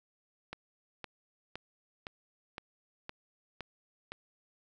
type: click train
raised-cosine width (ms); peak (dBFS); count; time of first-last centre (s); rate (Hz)
0.3; -24; 8; 0.53-4.12; 1.95
effects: none